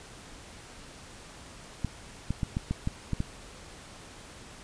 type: clicks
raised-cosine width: 5 ms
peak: -16 dBFS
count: 8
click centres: 1.847 / 2.306 / 2.432 / 2.569 / 2.71 / 2.874 / 3.133 / 3.204 s
effects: pink hiss -48 dBFS RMS until 4.63 s + resampled to 22050 Hz